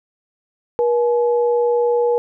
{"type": "tone pair together", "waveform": "sine", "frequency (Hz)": [479.6, 850.6], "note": ["A#4", "G#5"], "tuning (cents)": [49, 41], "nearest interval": "minor seventh", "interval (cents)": 992, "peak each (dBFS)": [-14, -24], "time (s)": [0.79, 2.18], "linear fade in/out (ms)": 0, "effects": []}